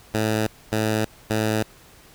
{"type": "tone bursts", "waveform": "10% pulse", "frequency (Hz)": 108.7, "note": "A2", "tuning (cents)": -21, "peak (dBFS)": -12, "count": 3, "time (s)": [0.14, 1.63], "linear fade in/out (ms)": 5, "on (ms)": 330, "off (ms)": 250, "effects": ["pink hiss -50 dBFS RMS until 2.14 s"]}